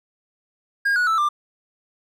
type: tone with pitch steps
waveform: triangle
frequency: 1623 / 1462.7 / 1318.3 / 1188.1 Hz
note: G#6 / F#6 / E6 / D6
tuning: -40 / -20 / 0 / +20 cents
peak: -15 dBFS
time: 0.85-1.29 s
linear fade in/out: 10 ms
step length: 110 ms
effects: none